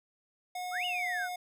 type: tone with pitch glide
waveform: square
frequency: 725 to 720.4 Hz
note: F#5 to F#5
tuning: -35 to -46 cents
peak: -36 dBFS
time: 0.55-1.36 s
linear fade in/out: 5 ms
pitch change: -11 cents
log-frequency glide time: 0.73-0.86 s
type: exponential two-way sweep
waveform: sine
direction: up then down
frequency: 1200 to 2969 to 1406 Hz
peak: -32 dBFS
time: 0.71-1.29 s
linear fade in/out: 50 ms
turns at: 0.85 s
effects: none